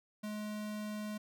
square tone, 211.2 Hz, G#3, 29 cents sharp, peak -39 dBFS, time 0.23-1.18 s, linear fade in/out 10 ms, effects none

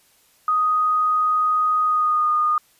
sine tone with pitch glide, 1247 to 1225.6 Hz, D#6 to D#6, +3 to -27 cents, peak -16 dBFS, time 0.48-2.58 s, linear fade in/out 2 ms, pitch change -30 cents, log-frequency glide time 1.84-2.3 s, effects white hiss -58 dBFS RMS until 2.79 s + resampled to 32000 Hz

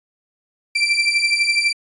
30% pulse beating tone pair, 2343 / 2355 Hz, D7 / D7, -5 / +4 cents, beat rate 12 Hz, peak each -16 dBFS, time 0.75-1.73 s, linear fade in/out 10 ms, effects resampled to 24000 Hz

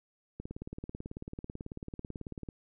click train, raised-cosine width 3 ms, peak -27 dBFS, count 39, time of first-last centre 0.4-2.488 s, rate 18.2 Hz, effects none

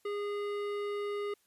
sine tone with hard clipping, 410 Hz, G#4, 22 cents flat, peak -35 dBFS, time 0.05-1.34 s, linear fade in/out 5 ms, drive 14 dB, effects white hiss -71 dBFS RMS until 1.46 s + resampled to 32000 Hz

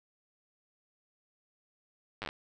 slowing click train, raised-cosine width 0.3 ms, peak -21 dBFS, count 7, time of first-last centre 2.22-2.289 s, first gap 9 ms, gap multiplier 1.1, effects none

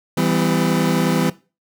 30% pulse chord, E minor, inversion none, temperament equal with one note detuned, 164.81 / 196 / 252.6 Hz, E3 / G3 / B3, 0 / 0 / +39 cents, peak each -17 / -19 / -18 dBFS, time 0.17-1.3 s, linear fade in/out 5 ms, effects noise-tail reverb RT60 0.3 s tail -18 dB re dry

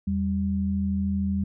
sine tone pair together, 83.05 / 196 Hz, E2 / G3, +13 / 0 cents, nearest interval octave + minor third, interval 1487 cents, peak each -28 / -24 dBFS, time 0.07-1.44 s, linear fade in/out 5 ms, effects none

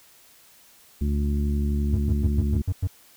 harmonic tone, 71.9 Hz, D2, 36 cents flat, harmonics 1 / 2 / 3 / 4 / 5, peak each -22 / -33 / -28 / -39 / -38 dBFS, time 1.01-2.62 s, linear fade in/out 5 ms
triangle tone bursts, 91.9 Hz, F#2, 11 cents flat, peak -18 dBFS, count 7, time 1.93-2.873 s, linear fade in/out 5 ms, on 49 ms, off 100 ms
effects white hiss -54 dBFS RMS until 3.16 s

